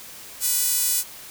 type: tone with high-pass filter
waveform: sawtooth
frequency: 493.9 Hz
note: B4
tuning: in tune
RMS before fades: -22 dBFS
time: 0.4-1.04 s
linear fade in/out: 50 ms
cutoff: 8600 Hz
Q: 0.87
effects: white hiss -41 dBFS RMS until 1.3 s